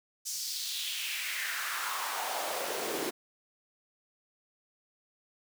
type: noise with high-pass filter sweep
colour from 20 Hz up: pink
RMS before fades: -35 dBFS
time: 0.25-3.11 s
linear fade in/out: 20 ms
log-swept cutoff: 6100 to 330 Hz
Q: 2.8
effects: none